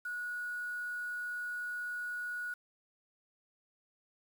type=tone with quantisation; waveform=sine; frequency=1459 Hz; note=F#6; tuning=25 cents flat; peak=-36 dBFS; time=0.05-2.54 s; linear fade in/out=5 ms; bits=9; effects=none